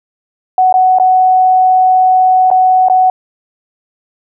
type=tone with dropouts; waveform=sine; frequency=744 Hz; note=F#5; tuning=9 cents sharp; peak=-5 dBFS; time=0.58-3.1 s; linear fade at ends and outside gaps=2 ms; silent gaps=0.726-0.74 / 0.986-0.998 / 2.503-2.513 / 2.885-2.898 s; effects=none